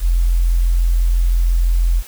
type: tone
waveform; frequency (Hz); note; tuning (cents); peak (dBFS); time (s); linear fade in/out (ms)
sine; 42.96; F1; -28; -11; 0-2.03; 50
effects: white hiss -39 dBFS RMS until 2.07 s